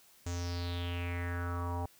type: tone with low-pass filter sweep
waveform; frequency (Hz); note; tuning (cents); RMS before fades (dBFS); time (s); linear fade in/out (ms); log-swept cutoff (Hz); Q
square; 87.2; F2; -2; -36; 0.26-1.86; 5; 7100 to 830; 5.2
effects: white hiss -62 dBFS RMS until 1.99 s